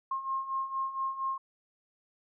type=beating tone pair; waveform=sine; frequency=1067 / 1071.3 Hz; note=C6 / C6; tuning=+34 / +41 cents; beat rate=4.3 Hz; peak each=-37 / -32 dBFS; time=0.11-1.38 s; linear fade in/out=5 ms; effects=none